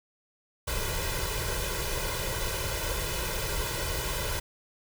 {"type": "noise with comb filter", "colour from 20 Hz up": "pink", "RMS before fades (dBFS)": -31, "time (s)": [0.67, 4.4], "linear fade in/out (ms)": 10, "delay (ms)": 2, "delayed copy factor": 0.95, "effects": []}